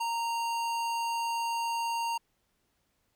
sine tone with hard clipping, 927 Hz, A#5, 10 cents flat, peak -31 dBFS, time 0-2.18 s, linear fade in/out 10 ms, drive 18 dB, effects pink hiss -75 dBFS RMS until 3.15 s

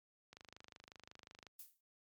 click train, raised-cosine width 0.2 ms, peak -37 dBFS, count 30, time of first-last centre 0.33-1.467 s, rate 25.5 Hz
violet noise with exponential decay, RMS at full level -48 dBFS, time 1.59-1.81 s, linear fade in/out 5 ms, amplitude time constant 46 ms
effects high-pass 60 Hz 12 dB/octave + MP3 96 kbps

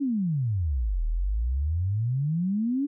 sine exponential two-way sweep, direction down then up, 293.2 to 37.83 to 293.2 Hz, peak -23 dBFS, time 0-2.87 s, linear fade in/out 20 ms, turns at 1.05 s, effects none

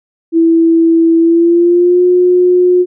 sine tone with pitch glide, 330 to 359.9 Hz, E4 to F#4, +2 to -48 cents, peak -5 dBFS, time 0.32-2.86 s, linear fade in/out 50 ms, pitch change +150 cents, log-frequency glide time 1.18-2.04 s, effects none

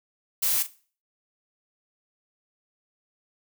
blue noise with echo, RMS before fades -24 dBFS, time 0.42-0.63 s, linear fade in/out 10 ms, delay 41 ms, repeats 1, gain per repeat -13 dB, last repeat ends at 0.671 s, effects noise-tail reverb RT60 0.4 s tail -17 dB re dry

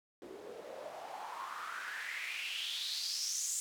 white noise with band-pass filter sweep, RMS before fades -41 dBFS, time 0.22-3.6 s, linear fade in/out 0 ms, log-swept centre 340 to 7600 Hz, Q 5.3, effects none

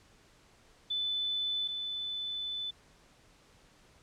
sine tone pair in turn, 3504 / 3504 Hz, A7 / A7, -8 / -8 cents, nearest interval unison, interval 0 cents, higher neither, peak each -30 / -34 dBFS, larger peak first, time 0.9-1.68 / 1.68-2.71 s, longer second, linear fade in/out 10 ms, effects pink hiss -62 dBFS RMS until 4.02 s + low-pass 8000 Hz 12 dB/octave

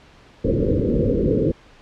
white low-pass noise, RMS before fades -19 dBFS, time 0.44-1.52 s, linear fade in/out 10 ms, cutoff 530 Hz, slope 96 dB/octave, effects pink hiss -49 dBFS RMS until 1.81 s + low-pass 4000 Hz 12 dB/octave

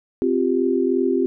sine chord, C suspended fourth, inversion none, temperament equal, 261.6 / 349.2 / 392 Hz, C4 / F4 / G4, 0 / 0 / 0 cents, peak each -21 dBFS, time 0.22-1.26 s, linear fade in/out 0 ms, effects none

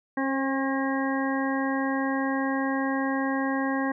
harmonic tone with a mistuned harmonic, 270 Hz, C#4, 45 cents flat, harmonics 1 / 2 / 3 / 4 / 6 / 7, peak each -26 / -33 / -33 / -34 / -35 / -35 dBFS, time 0.17-3.92 s, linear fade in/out 5 ms, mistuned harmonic 2, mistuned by -16 cents, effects none

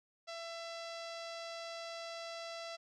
sawtooth tone with low-pass filter, 669 Hz, E5, 25 cents sharp, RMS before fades -45 dBFS, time 0.27-2.77 s, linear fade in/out 20 ms, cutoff 5000 Hz, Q 2.5, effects none

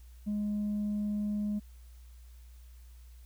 triangle tone with tanh clipping, 207.9 Hz, G#3, 2 cents sharp, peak -30 dBFS, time 0.26-1.6 s, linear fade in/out 20 ms, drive 6 dB, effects added 60 Hz sine -49 dBFS peak until 3.25 s + white hiss -66 dBFS RMS until 3.25 s

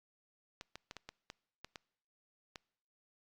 clicks, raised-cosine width 0.2 ms, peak -28 dBFS, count 9, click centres 0.611 / 0.756 / 0.911 / 0.967 / 1.09 / 1.301 / 1.646 / 1.758 / 2.558 s, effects noise-tail reverb RT60 0.8 s tail -25 dB re dry + Opus 48 kbps

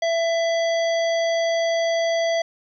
harmonic tone, 666 Hz, E5, 18 cents sharp, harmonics 1 / 3 / 5 / 7 / 9, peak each -19 / -29 / -33 / -36 / -38 dBFS, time 0.02-2.42 s, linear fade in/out 5 ms, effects 10-bit

